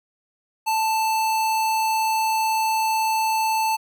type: tone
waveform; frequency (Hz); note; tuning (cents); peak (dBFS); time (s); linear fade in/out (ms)
square; 882; A5; +4; -20; 0.66-3.77; 20
effects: none